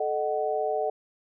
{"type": "tone cluster", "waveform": "sine", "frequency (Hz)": [435.1, 613, 747], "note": ["A4", "D#5", "F#5"], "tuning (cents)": [-19, -26, 16], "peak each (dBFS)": -29, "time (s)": [0, 0.9], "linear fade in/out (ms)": 5, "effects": []}